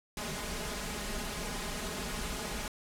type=noise with comb filter; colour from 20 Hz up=pink; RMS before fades=-37 dBFS; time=0.17-2.68 s; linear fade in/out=2 ms; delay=4.8 ms; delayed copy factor=+0.8; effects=low-pass 11000 Hz 12 dB/octave

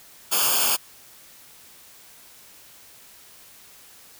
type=noise with comb filter; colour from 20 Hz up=white; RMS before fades=-21 dBFS; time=0.31-0.77 s; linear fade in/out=20 ms; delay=0.51 ms; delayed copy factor=-0.9; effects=white hiss -49 dBFS RMS until 4.19 s

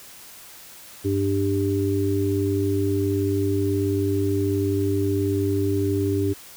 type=harmonic tone; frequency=98.6 Hz; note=G2; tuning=11 cents sharp; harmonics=1 / 3 / 4; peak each=-24 / -24 / -24 dBFS; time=1.04-6.34 s; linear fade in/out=20 ms; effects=white hiss -44 dBFS RMS until 6.56 s

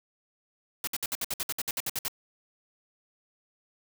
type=noise bursts; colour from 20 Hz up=white; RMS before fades=-31 dBFS; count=14; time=0.84-2.082 s; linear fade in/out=2 ms; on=33 ms; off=60 ms; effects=none

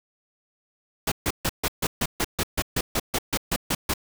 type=noise bursts; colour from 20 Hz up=pink; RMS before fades=-24 dBFS; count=16; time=1.07-3.938 s; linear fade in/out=5 ms; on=48 ms; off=140 ms; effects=none

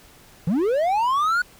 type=linear sweep; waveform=triangle; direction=up; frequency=146.83 to 1480 Hz; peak=-16 dBFS; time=0.47-1.42 s; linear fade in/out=5 ms; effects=pink hiss -50 dBFS RMS until 1.59 s

